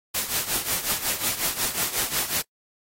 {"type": "noise with tremolo", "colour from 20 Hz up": "white", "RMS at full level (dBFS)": -23, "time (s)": [0.14, 2.42], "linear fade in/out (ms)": 10, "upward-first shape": "triangle", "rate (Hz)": 5.5, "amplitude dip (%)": 80, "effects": ["noise-tail reverb RT60 0.1 s tail -26 dB re dry", "AAC 48 kbps"]}